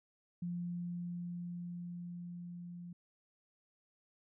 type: tone with level ramp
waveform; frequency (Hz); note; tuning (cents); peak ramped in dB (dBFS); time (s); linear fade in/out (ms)
sine; 174.61; F3; 0; -36 to -45; 0.42-2.93; 5
effects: none